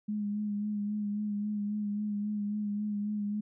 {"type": "tone with vibrato", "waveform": "sine", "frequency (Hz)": 207.7, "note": "G#3", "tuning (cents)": 0, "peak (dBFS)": -30, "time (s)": [0.08, 3.41], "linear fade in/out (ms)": 10, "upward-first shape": "sine", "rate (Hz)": 3.7, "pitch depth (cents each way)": 29, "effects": []}